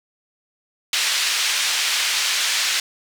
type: band-pass noise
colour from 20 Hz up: pink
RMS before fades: -21 dBFS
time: 0.93-2.8 s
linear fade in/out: 2 ms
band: 2300 to 6500 Hz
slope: 12 dB/octave
effects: none